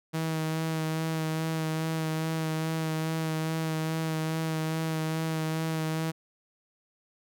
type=tone with vibrato; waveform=sawtooth; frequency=159.6 Hz; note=D#3; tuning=44 cents sharp; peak=-24 dBFS; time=0.13-6.12 s; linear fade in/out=20 ms; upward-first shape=sine; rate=2.4 Hz; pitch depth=18 cents each way; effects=none